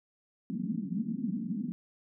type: band-pass noise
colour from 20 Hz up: white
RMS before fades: -34 dBFS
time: 0.5-1.72 s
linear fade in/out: 0 ms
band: 180 to 240 Hz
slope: 48 dB/octave
effects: none